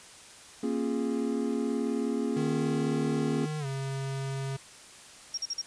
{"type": "chord", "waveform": "triangle", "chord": "Bb minor seventh", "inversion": "none", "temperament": "equal with one note detuned", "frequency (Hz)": [233.1, 271.9, 349.2, 415.3], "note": ["Bb3", "Db4", "F4", "Ab4"], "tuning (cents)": [0, -33, 0, 0], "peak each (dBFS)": [-29, -30, -35, -32], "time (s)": [0.63, 3.46], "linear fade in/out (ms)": 5}
{"type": "tone with pitch glide", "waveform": "square", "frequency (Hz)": [153.1, 135.61], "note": ["D#3", "C#3"], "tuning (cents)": [-28, -38], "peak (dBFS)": -32, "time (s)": [2.36, 4.57], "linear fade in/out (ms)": 10, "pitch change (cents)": -210, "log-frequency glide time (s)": [3.59, 3.66]}
{"type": "tone bursts", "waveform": "sine", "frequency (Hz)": 5588, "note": "F8", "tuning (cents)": 0, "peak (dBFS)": -29, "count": 4, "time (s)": [5.34, 5.616], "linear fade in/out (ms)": 5, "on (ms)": 36, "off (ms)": 44}
{"effects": ["white hiss -50 dBFS RMS until 5.66 s", "resampled to 22050 Hz"]}